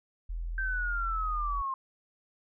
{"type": "tone", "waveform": "sine", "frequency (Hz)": 41.83, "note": "E1", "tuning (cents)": 26, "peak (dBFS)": -32, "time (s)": [0.29, 1.62], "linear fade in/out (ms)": 10}
{"type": "linear sweep", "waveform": "sine", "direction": "down", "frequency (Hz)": [1568, 1053], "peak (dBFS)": -30, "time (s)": [0.58, 1.74], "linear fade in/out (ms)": 2}
{"effects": []}